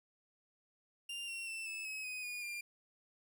40% pulse tone with pitch steps, 2794 / 2733 / 2674 / 2616 / 2559 / 2504 / 2449 / 2396 Hz, F7 / F7 / E7 / E7 / D#7 / D#7 / D#7 / D7, 0 / -38 / +24 / -14 / +48 / +10 / -28 / +34 cents, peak -40 dBFS, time 1.09-2.61 s, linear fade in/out 5 ms, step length 190 ms, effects none

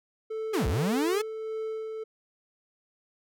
triangle tone with tremolo, 440 Hz, A4, in tune, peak -28 dBFS, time 0.3-2.04 s, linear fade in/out 10 ms, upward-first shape sine, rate 1.7 Hz, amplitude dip 35%
45% pulse linear two-way sweep, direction down then up, 440 to 52.6 to 440 Hz, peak -25 dBFS, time 0.53-1.22 s, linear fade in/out 10 ms, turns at 0.67 s
effects none

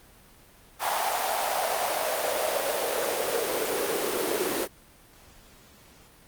pink noise with high-pass filter sweep, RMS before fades -27 dBFS, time 0.79-4.68 s, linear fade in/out 50 ms, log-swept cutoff 820 to 360 Hz, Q 4, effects pink hiss -54 dBFS RMS until 6.27 s + Opus 32 kbps

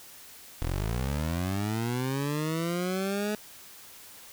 20% pulse linear sweep, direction up, 38.89 to 212.9 Hz, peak -23 dBFS, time 0.62-3.35 s, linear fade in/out 0 ms, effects white hiss -49 dBFS RMS until 4.32 s

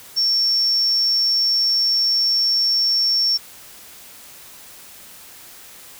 sine tone, 5460 Hz, F8, 40 cents flat, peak -15 dBFS, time 0.16-3.38 s, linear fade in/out 20 ms, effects white hiss -42 dBFS RMS until 5.99 s

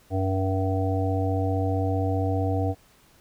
harmonic tone, 95.3 Hz, G2, 48 cents flat, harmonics 1 / 3 / 5 / 7 / 8, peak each -24 / -29 / -31 / -32 / -33 dBFS, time 0.1-2.75 s, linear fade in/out 50 ms, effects pink hiss -58 dBFS RMS until 3.2 s

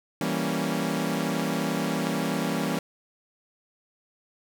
sawtooth chord, E diminished seventh, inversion none, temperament equal, 164.81 / 196 / 233.1 / 277.2 Hz, E3 / G3 / Bb3 / Db4, 0 / 0 / 0 / 0 cents, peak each -27 dBFS, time 0.21-2.79 s, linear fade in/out 2 ms, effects none

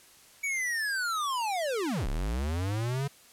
square linear two-way sweep, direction down then up, 2285 to 30.24 to 143.4 Hz, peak -29 dBFS, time 0.43-3.08 s, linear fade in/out 10 ms, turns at 2.07 s, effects white hiss -56 dBFS RMS until 3.32 s + low-pass 12000 Hz 12 dB/octave

